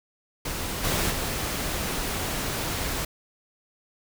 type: noise with level steps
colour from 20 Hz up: pink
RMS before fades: -31 / -25 / -29 dBFS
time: 0.45-3.05 s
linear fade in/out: 5 ms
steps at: 0.83 / 1.1 s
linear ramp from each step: 20 ms
effects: none